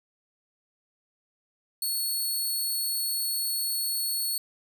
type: tone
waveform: 10% pulse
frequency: 4392 Hz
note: C#8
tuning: 17 cents flat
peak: -20 dBFS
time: 1.82-4.38 s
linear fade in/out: 2 ms
effects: none